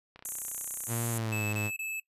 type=click train; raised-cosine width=0.3 ms; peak=-32 dBFS; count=36; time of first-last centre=0.16-1.289 s; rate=31 Hz
type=band-pass noise; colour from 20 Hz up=white; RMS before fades=-38 dBFS; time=0.25-1.18 s; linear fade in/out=2 ms; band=6300 to 13000 Hz; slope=96 dB/octave
type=tone with pitch glide; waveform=sawtooth; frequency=116.54 to 105.64 Hz; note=A#2 to G#2; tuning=0 to +30 cents; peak=-27 dBFS; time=0.87-1.71 s; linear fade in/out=50 ms; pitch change=-170 cents; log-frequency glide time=1.1-1.44 s
type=tone bursts; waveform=square; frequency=2612 Hz; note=E7; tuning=17 cents flat; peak=-34 dBFS; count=3; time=1.32-2 s; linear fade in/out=5 ms; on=210 ms; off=25 ms
effects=noise-tail reverb RT60 0.1 s tail -19 dB re dry + resampled to 32000 Hz